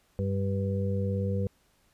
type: harmonic tone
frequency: 98 Hz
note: G2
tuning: in tune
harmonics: 1 / 2 / 4 / 5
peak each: -28 / -32 / -40 / -34 dBFS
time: 0.19-1.47 s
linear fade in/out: 0 ms
effects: pink hiss -67 dBFS RMS until 1.93 s + resampled to 32000 Hz